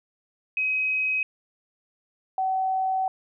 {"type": "tone pair in turn", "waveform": "sine", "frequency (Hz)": [2533, 758.3], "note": ["D#7", "F#5"], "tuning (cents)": [30, 42], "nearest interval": "octave + major sixth", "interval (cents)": 2088, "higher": "first", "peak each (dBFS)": -22, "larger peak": "neither", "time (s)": [[0.57, 1.23], [2.38, 3.08]], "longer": "second", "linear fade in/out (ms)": 2, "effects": []}